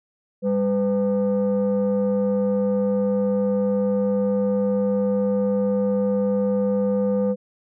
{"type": "tone pair together", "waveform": "sine", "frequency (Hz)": [199.62, 503], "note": ["G3", "B4"], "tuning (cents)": [32, 32], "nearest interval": "octave + major third", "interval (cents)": 1600, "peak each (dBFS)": [-19, -19], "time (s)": [0.42, 7.36], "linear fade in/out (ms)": 50, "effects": ["tanh soft clip ceiling -15 dBFS"]}